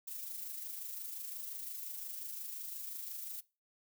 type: noise with amplitude modulation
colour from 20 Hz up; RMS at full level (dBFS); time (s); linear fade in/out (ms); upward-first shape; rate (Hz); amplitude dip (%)
violet; -42; 0.07-3.41; 10; sine; 25.7; 40
effects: noise-tail reverb RT60 0.3 s tail -21 dB re dry